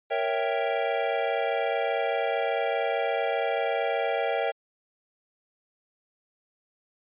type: chord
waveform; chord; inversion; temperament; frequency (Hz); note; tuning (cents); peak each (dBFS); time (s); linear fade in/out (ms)
square; A# diminished seventh; none; equal; 466.2 / 554.4 / 659.3 / 784; A#4 / C#5 / E5 / G5; 0 / 0 / 0 / 0; -31; 0.1-4.52; 20
effects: resampled to 8000 Hz